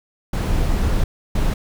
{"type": "noise bursts at uneven times", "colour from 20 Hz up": "brown", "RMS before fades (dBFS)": -18, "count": 2, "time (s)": [[0.33, 1.04], [1.35, 1.54]], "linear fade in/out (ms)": 5, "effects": []}